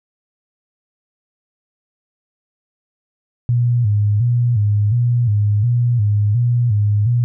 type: tone with vibrato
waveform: sine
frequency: 111.9 Hz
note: A2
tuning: 30 cents sharp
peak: -12 dBFS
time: 3.49-7.24 s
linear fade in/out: 0 ms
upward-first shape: square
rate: 1.4 Hz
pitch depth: 130 cents each way
effects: none